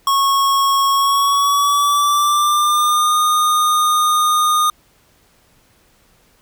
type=tone with pitch glide; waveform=square; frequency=1099 to 1226.5 Hz; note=C#6 to D#6; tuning=-15 to -25 cents; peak=-13 dBFS; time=0.07-4.7 s; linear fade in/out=2 ms; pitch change=+190 cents; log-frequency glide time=0.92-3.18 s; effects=pink hiss -55 dBFS RMS until 6.41 s